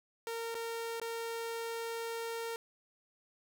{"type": "tone with dropouts", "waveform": "sawtooth", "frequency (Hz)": 459.8, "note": "A#4", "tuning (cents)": -24, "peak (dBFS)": -33, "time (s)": [0.27, 2.56], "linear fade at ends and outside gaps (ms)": 1, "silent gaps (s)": [[0.545, 0.551], [0.999, 1.015]], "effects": []}